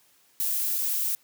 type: noise with dropouts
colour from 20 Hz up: violet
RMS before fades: -27 dBFS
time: 0.4-1.15 s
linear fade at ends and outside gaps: 0 ms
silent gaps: 0.783-0.787 s
effects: white hiss -62 dBFS RMS until 1.23 s + high-pass 80 Hz 12 dB/octave